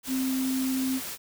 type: tone in noise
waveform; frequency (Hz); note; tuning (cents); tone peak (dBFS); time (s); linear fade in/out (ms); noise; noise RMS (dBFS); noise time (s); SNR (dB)
sine; 261.6; C4; 0; -25; 0.07-1.01; 50; white; -36; 0.03-1.18; +8
effects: none